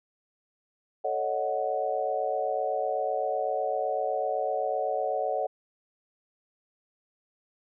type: chord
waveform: sine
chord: D# half-diminished seventh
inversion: second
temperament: equal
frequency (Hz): 440 / 554.4 / 622.3 / 740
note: A4 / C#5 / D#5 / F#5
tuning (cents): 0 / 0 / 0 / 0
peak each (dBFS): -34 / -31 / -32 / -30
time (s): 1.04-5.47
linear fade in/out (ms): 10
effects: none